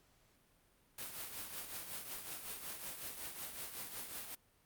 white noise with tremolo, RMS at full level -43 dBFS, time 0.98-4.35 s, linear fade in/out 5 ms, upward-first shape triangle, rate 5.4 Hz, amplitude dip 60%, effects pink hiss -71 dBFS RMS until 4.65 s + Opus 48 kbps

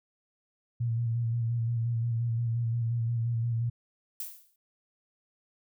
sine tone with vibrato, 116.54 Hz, A#2, in tune, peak -26 dBFS, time 0.8-3.7 s, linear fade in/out 10 ms, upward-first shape square, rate 5.7 Hz, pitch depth 30 cents each way
violet noise with exponential decay, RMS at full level -34 dBFS, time 4.2-4.56 s, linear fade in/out 2 ms, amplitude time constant 77 ms
effects none

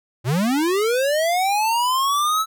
square linear sweep, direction up, 108.2 to 1318.5 Hz, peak -18 dBFS, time 0.24-2.46 s, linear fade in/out 50 ms, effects none

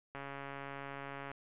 click train, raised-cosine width 0.5 ms, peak -29 dBFS, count 163, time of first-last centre 0.15-1.315 s, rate 139 Hz, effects resampled to 8000 Hz

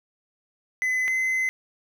triangle tone pair in turn, 2022 / 2048 Hz, B6 / C7, +40 / -38 cents, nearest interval unison, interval 22 cents, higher second, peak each -20 dBFS, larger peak neither, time 0.82-1.08 / 1.08-1.49 s, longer second, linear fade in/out 0 ms, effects none

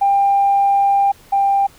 sine tone pair in turn, 796 / 792.8 Hz, G5 / G5, +26 / +19 cents, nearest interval unison, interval 7 cents, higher first, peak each -10 / -11 dBFS, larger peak first, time 0.01-1.12 / 1.32-1.67 s, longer first, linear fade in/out 10 ms, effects tanh soft clip ceiling -6 dBFS + pink hiss -47 dBFS RMS until 1.78 s

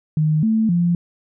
sine tone with pitch steps, 154.4 / 220.9 / 173.1 Hz, D#3 / A3 / F3, -13 / +7 / -15 cents, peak -14 dBFS, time 0.17-0.95 s, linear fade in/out 2 ms, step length 260 ms, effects none

